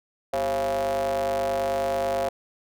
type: ring-modulated tone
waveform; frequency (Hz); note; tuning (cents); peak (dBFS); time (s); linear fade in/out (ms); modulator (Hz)
square; 73.42; D2; 0; -21; 0.33-2.29; 5; 612
effects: none